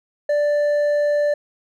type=tone with hard clipping; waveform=sine; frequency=587.3 Hz; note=D5; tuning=in tune; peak=-17 dBFS; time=0.29-1.34 s; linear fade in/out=5 ms; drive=4 dB; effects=none